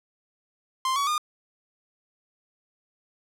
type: tone with pitch steps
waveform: 45% pulse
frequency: 1046.5 / 1128.1 / 1216.1 Hz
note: C6 / C#6 / D#6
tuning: 0 / +30 / -40 cents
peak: -23 dBFS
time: 0.85-1.18 s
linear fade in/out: 2 ms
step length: 110 ms
effects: low-pass 11000 Hz 12 dB/octave